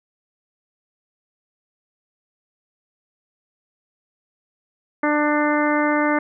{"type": "harmonic tone", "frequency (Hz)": 297.4, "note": "D4", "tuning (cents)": 22, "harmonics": [1, 2, 3, 4, 5, 6, 7], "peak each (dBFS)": [-20, -23, -25, -26, -27, -28, -28], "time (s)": [5.03, 6.19], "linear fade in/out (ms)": 5, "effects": []}